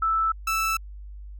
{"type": "tone pair in turn", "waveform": ["sine", "30% pulse"], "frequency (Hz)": [1318.5, 1318.5], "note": ["E6", "E6"], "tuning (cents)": [0, 0], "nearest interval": "unison", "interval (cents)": 0, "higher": "neither", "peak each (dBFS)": -20, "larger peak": "neither", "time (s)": [[0.02, 0.32], [0.47, 0.77]], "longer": "neither", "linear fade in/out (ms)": 5, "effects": ["added 50 Hz sine -37 dBFS peak until 1.39 s"]}